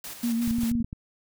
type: noise with tremolo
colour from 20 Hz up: white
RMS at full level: -38 dBFS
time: 0.04-0.72 s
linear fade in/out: 2 ms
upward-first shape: square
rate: 5.3 Hz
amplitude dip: 50%
type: tone with vibrato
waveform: sine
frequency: 233.1 Hz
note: A#3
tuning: in tune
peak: -23 dBFS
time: 0.23-0.83 s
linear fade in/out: 10 ms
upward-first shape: sine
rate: 6.3 Hz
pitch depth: 36 cents each way
type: clicks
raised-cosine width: 5 ms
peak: -22 dBFS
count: 9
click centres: 0.477 / 0.51 / 0.585 / 0.634 / 0.715 / 0.753 / 0.804 / 0.845 / 0.929 s
effects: none